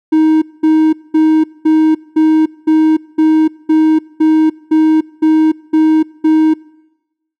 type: tone bursts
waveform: triangle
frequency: 314.1 Hz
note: D#4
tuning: 16 cents sharp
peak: -4 dBFS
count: 13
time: 0.12-6.54 s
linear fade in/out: 10 ms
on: 300 ms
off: 210 ms
effects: noise-tail reverb RT60 1.0 s tail -23 dB re dry